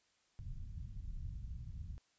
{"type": "low-pass noise", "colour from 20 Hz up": "pink", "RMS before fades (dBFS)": -45, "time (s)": [0.39, 1.98], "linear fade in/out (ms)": 0, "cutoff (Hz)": 130, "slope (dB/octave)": 24, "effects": ["white hiss -75 dBFS RMS until 2.18 s", "resampled to 16000 Hz"]}